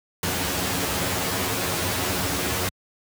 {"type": "noise with comb filter", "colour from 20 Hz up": "pink", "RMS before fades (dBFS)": -25, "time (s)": [0.23, 2.69], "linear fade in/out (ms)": 2, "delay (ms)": 11, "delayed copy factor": 0.85, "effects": ["high-pass 80 Hz 12 dB/octave"]}